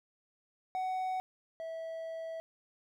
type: tone pair in turn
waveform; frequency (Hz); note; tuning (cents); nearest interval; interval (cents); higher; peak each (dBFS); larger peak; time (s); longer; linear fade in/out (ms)
triangle; 747 / 652.3; F#5 / E5; +16 / -18; major second; 234; first; -30 / -36; first; 0.75-1.2 / 1.6-2.4; second; 0
effects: none